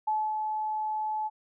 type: tone with ADSR envelope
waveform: sine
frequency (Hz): 861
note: A5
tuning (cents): -38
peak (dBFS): -24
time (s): 0.07-1.3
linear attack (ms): 9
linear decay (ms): 250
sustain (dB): -4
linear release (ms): 36
effects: none